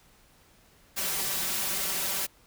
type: noise with comb filter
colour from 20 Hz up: white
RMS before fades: -30 dBFS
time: 0.96-2.27 s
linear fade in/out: 20 ms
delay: 5.2 ms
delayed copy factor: +0.95
effects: pink hiss -60 dBFS RMS until 2.46 s